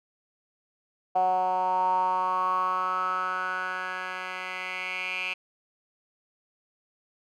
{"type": "tone with band-pass filter sweep", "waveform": "10% pulse", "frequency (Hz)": 184.6, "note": "F#3", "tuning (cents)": -4, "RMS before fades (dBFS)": -28, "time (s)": [1.15, 5.34], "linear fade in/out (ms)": 10, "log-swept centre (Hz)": [740, 2500], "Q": 7.2, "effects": []}